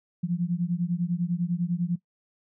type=beating tone pair; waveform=sine; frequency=169.7 / 179.7 Hz; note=F3 / F3; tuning=-49 / +50 cents; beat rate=10 Hz; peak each=-27 dBFS; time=0.23-1.96 s; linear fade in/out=10 ms; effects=noise-tail reverb RT60 0.1 s tail -19 dB re dry